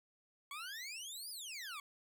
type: exponential two-way sweep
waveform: 20% pulse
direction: up then down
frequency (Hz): 1096 to 5100 to 1096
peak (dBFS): -39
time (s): 0.51-1.8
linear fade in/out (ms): 2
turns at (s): 1.3
effects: none